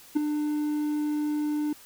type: tone with ADSR envelope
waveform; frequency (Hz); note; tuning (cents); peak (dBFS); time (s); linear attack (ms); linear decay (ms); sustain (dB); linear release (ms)
triangle; 298.9; D4; +31; -15; 0.15-1.73; 18; 8; -8; 4
effects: white hiss -51 dBFS RMS until 1.85 s